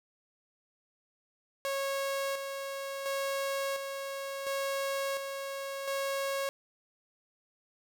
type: tone with tremolo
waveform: sawtooth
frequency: 549 Hz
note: C#5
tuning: 17 cents flat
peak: -27 dBFS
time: 1.65-6.49 s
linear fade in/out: 0 ms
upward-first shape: square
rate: 0.71 Hz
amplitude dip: 45%
effects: none